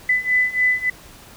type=beating tone pair; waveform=sine; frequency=2000 / 2003.5 Hz; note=B6 / B6; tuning=+21 / +24 cents; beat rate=3.5 Hz; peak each=-20 / -18 dBFS; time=0.09-0.9 s; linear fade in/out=5 ms; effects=pink hiss -44 dBFS RMS until 1.36 s